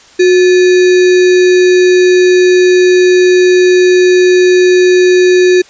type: tone with sample-and-hold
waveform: sine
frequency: 364.3 Hz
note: F#4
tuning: 27 cents flat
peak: -3 dBFS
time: 0.19-5.62 s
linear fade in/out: 10 ms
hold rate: 2100 Hz
effects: white hiss -40 dBFS RMS until 5.69 s + resampled to 16000 Hz